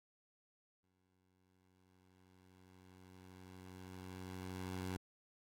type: tone with exponential growth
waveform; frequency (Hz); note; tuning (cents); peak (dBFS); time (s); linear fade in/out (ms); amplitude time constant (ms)
15% pulse; 92.5; F#2; 0; -34; 0.83-4.97; 5; 900
effects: AAC 48 kbps